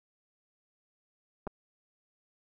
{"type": "clicks", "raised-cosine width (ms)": 1, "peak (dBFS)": -24, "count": 2, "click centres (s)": [1.469, 1.474], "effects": []}